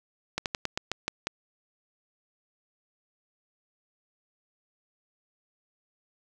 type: slowing click train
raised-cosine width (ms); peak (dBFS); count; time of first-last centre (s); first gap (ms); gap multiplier
0.2; -11; 8; 0.38-1.27; 78; 1.16
effects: none